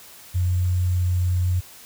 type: tone with sample-and-hold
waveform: sine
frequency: 89.9 Hz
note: F#2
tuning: 49 cents flat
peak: -18 dBFS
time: 0.34-1.61 s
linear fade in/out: 20 ms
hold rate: 7350 Hz
effects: white hiss -45 dBFS RMS until 1.85 s